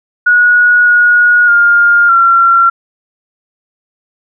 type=tone with pitch steps; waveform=sine; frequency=1456 / 1448 / 1410 / 1367 Hz; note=F#6 / F#6 / F6 / F6; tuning=-28 / -38 / +16 / -37 cents; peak=-4 dBFS; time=0.26-2.7 s; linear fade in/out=10 ms; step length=610 ms; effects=none